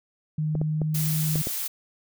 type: tone with pitch glide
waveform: sine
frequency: 154 to 155.16 Hz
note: D#3 to D#3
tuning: -17 to -4 cents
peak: -23 dBFS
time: 0.38-1.42 s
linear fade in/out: 5 ms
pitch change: +13 cents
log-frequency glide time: 0.58-1.04 s
type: clicks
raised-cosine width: 2 ms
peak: -17 dBFS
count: 5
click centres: 0.553 / 0.615 / 0.817 / 1.357 / 1.471 s
type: noise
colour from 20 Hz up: blue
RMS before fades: -30 dBFS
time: 0.94-1.68 s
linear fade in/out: 10 ms
effects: none